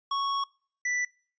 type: tone pair in turn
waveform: square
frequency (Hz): 1108.7 / 1975.5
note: C#6 / B6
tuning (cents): 0 / 0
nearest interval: minor seventh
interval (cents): 1000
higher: second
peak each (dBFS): -27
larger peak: neither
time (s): 0.11-0.44 / 0.85-1.05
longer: first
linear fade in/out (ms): 5
effects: noise-tail reverb RT60 0.5 s tail -26 dB re dry + resampled to 16000 Hz